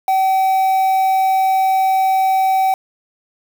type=tone with quantisation; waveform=triangle; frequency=764 Hz; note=G5; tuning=45 cents flat; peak=-10 dBFS; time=0.08-2.74 s; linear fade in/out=2 ms; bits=5; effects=none